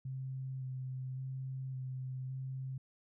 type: tone with vibrato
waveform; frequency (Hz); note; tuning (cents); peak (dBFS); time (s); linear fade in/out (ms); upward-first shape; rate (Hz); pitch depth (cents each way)
sine; 130.81; C3; 0; -38; 0.05-2.78; 5; square; 0.89; 14
effects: none